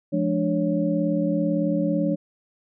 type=tone cluster; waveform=sine; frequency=173.2 / 211.2 / 294.6 / 555 Hz; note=F3 / G#3 / D4 / C#5; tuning=-14 / +29 / +6 / +2 cents; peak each=-25 / -27 / -24 / -27 dBFS; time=0.12-2.16 s; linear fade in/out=20 ms; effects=none